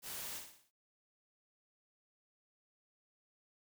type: noise with echo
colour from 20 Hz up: white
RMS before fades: -45 dBFS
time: 0.02-0.42 s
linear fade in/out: 50 ms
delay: 59 ms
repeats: 5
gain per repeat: -6 dB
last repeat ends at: 0.715 s
effects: noise-tail reverb RT60 0.1 s tail -26 dB re dry